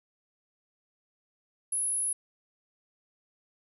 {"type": "tone", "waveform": "sine", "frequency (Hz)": 10548, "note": "E9", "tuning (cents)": 0, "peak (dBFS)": -27, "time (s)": [1.72, 2.13], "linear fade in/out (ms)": 5, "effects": []}